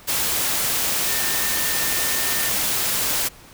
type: tone in noise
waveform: sine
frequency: 1800 Hz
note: A6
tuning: 39 cents sharp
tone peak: -31 dBFS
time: 1.07-2.51 s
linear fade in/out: 20 ms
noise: white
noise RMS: -22 dBFS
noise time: 0.07-3.29 s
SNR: -12 dB
effects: pink hiss -46 dBFS RMS until 3.53 s